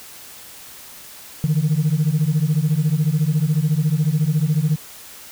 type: beating tone pair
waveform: sine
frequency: 146.8 / 160.8 Hz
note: D3 / E3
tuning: 0 / -43 cents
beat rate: 14 Hz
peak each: -17 dBFS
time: 1.44-4.76 s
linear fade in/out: 0 ms
effects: tanh soft clip ceiling -11 dBFS + white hiss -40 dBFS RMS until 5.31 s